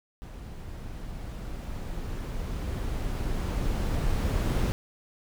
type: noise with level ramp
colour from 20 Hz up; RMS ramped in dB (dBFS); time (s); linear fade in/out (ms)
brown; -41 to -24; 0.22-4.72; 0
effects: none